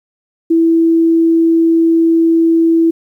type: tone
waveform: sine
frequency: 329.6 Hz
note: E4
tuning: in tune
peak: -7 dBFS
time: 0.5-2.91 s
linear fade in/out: 10 ms
effects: 8-bit